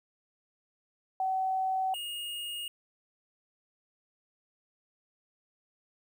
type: tone pair in turn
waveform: sine / square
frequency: 758 / 2855 Hz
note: F#5 / F7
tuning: +42 / +37 cents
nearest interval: octave + major seventh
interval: 2295 cents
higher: second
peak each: -27 / -36 dBFS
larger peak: first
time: 1.2-1.94 / 1.94-2.68 s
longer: neither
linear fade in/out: 2 ms
effects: 11-bit